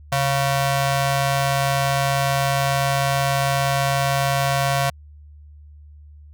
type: ring-modulated tone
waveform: sawtooth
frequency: 415.3 Hz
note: G#4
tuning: in tune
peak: -11 dBFS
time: 0.12-4.9 s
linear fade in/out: 5 ms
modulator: 279 Hz
effects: added 74 Hz sine -41 dBFS peak until 6.33 s